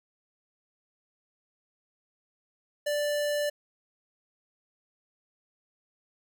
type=tone; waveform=square; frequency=587.3 Hz; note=D5; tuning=in tune; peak=-27 dBFS; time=2.86-3.5 s; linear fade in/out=10 ms; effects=none